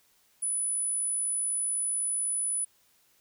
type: tone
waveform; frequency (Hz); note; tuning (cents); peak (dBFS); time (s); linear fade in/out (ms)
sine; 9956; D#9; 0; -27; 0.42-2.65; 10
effects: white hiss -66 dBFS RMS until 3.2 s